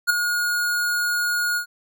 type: tone with ADSR envelope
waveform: square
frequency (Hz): 1438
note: F#6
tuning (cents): -50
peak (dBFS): -13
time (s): 0.07-1.66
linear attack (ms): 29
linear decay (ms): 10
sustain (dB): -8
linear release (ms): 94
effects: none